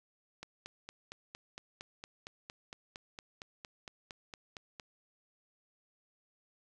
click train, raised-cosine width 0.2 ms, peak -27 dBFS, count 20, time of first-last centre 0.43-4.798 s, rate 4.35 Hz, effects none

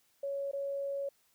sine tone with dropouts, 557 Hz, C#5, 8 cents sharp, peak -33 dBFS, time 0.23-1.09 s, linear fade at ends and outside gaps 5 ms, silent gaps 0.514-0.532 s, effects white hiss -71 dBFS RMS until 1.34 s

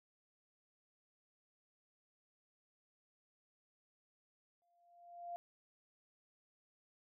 sine tone with exponential growth, 695 Hz, F5, 9 cents flat, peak -40 dBFS, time 4.62-5.36 s, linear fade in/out 0 ms, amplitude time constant 160 ms, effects none

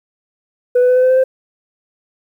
sine tone with pitch steps, 493.9 / 498.5 / 503.1 / 507.8 / 512.5 / 517.3 / 522.1 Hz, B4 / B4 / B4 / B4 / C5 / C5 / C5, 0 / +16 / +32 / +48 / -36 / -20 / -4 cents, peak -6 dBFS, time 0.75-1.24 s, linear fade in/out 10 ms, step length 70 ms, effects tanh soft clip ceiling -7 dBFS + 8-bit

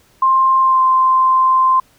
sine tone with pitch glide, 1055 to 1042.3 Hz, C6 to C6, +14 to -7 cents, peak -9 dBFS, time 0.22-1.8 s, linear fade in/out 5 ms, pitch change -21 cents, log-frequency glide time 0.61-0.81 s, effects pink hiss -53 dBFS RMS until 1.98 s

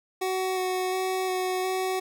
25% pulse tone with vibrato, 372.3 Hz, F#4, 11 cents sharp, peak -22 dBFS, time 0.21-2 s, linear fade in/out 10 ms, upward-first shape square, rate 1.4 Hz, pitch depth 11 cents each way, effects none

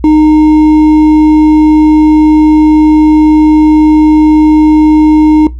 triangle tone with hard clipping, 307.3 Hz, D#4, 21 cents flat, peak -3 dBFS, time 0.04-5.47 s, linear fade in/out 2 ms, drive 8 dB, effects noise-tail reverb RT60 0.2 s tail -18 dB re dry + added 60 Hz sine -19 dBFS peak until 5.59 s

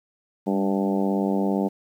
harmonic tone with a mistuned harmonic, 97.4 Hz, G2, 11 cents flat, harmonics 2 / 3 / 4 / 5 / 6 / 7 / 8 / 9, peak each -23 / -27 / -29 / -31 / -33 / -34 / -35 / -36 dBFS, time 0.46-1.69 s, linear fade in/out 20 ms, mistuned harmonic 2, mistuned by +32 cents, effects 9-bit

